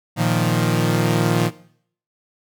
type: chord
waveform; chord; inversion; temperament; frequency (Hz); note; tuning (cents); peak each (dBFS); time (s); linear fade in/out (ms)
sawtooth; Bb suspended fourth; none; equal; 116.54 / 155.56 / 174.61; Bb2 / Eb3 / F3; 0 / 0 / 0; -17; 0.16-1.51; 50
effects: noise-tail reverb RT60 0.6 s tail -18 dB re dry